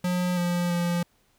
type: tone with pitch steps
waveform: square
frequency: 179.4 / 175.4 / 173.6 Hz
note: F3 / F3 / F3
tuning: +47 / +8 / -10 cents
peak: -24 dBFS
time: 0.04-1.03 s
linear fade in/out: 5 ms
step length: 330 ms
effects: pink hiss -66 dBFS RMS until 1.38 s